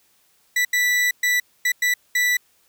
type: tone bursts at uneven times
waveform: 40% pulse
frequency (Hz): 1969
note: B6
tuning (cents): -6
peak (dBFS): -16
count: 6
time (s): 0.56-0.65 / 0.73-1.11 / 1.23-1.4 / 1.65-1.72 / 1.82-1.94 / 2.15-2.37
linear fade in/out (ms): 5
effects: white hiss -61 dBFS RMS until 2.68 s